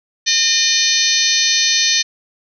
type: harmonic tone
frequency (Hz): 608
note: D#5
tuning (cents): -40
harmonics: 3 / 4 / 5 / 6 / 7 / 8 / 9 / 10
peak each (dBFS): -23 / -23 / -24 / -19 / -18 / -24 / -23 / -18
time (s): 0.26-2.03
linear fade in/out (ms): 20
effects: none